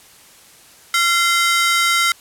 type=ring-modulated tone; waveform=sawtooth; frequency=1724 Hz; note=A6; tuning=36 cents flat; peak=-7 dBFS; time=0.94-2.12 s; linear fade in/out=2 ms; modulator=355 Hz; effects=white hiss -46 dBFS RMS until 2.2 s + low-pass 12000 Hz 12 dB/octave